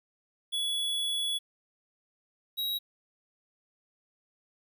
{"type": "tone pair in turn", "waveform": "square", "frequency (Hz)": [3390, 3837], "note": ["G#7", "A#7"], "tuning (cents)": [35, 49], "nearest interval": "major second", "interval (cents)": 214, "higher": "second", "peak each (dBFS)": [-29, -30], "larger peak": "first", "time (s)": [[0.52, 1.39], [2.57, 2.79]], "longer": "first", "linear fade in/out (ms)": 20, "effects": ["11-bit"]}